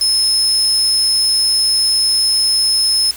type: tone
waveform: 35% pulse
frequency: 5190 Hz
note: E8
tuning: 28 cents flat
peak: -9 dBFS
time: 0.01-3.11 s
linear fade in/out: 2 ms
effects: added 60 Hz sine -43 dBFS peak until 3.16 s + white hiss -34 dBFS RMS until 3.16 s